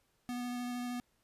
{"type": "tone with vibrato", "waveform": "square", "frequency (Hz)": 245, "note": "B3", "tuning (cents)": -14, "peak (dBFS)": -37, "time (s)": [0.29, 1], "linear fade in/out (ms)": 0, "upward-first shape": "square", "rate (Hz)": 13, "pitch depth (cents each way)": 8, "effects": ["pink hiss -75 dBFS RMS until 1.23 s", "resampled to 32000 Hz"]}